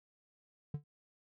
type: tone with exponential decay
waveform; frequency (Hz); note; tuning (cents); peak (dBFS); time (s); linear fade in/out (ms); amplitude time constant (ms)
triangle; 146.83; D3; 0; -29; 0.74-0.84; 5; 20
effects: none